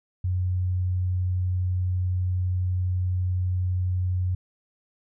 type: tone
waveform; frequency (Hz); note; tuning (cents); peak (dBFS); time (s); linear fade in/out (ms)
sine; 91.2; F#2; -24; -22; 0.24-4.35; 5
effects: none